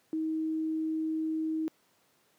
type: tone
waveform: sine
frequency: 316.9 Hz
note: D#4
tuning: 32 cents sharp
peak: -28 dBFS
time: 0.13-1.68 s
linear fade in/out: 0 ms
effects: pink hiss -68 dBFS RMS until 2.38 s + high-pass 200 Hz 12 dB/octave